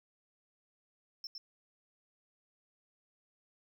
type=tone with echo; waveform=sine; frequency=5340 Hz; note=E8; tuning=22 cents sharp; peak=-37 dBFS; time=1.24-1.27 s; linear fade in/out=2 ms; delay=110 ms; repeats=1; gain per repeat=-4 dB; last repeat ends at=1.38 s; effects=tanh soft clip ceiling -39 dBFS + 12-bit